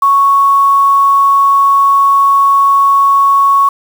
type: tone with quantisation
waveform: sine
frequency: 1108.7 Hz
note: C#6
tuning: in tune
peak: -5 dBFS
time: 0.02-3.69 s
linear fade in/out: 5 ms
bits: 5
effects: none